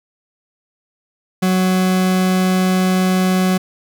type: tone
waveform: 40% pulse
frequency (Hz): 185.5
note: F#3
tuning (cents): +5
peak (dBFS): -12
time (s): 1.42-3.58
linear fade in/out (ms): 10
effects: none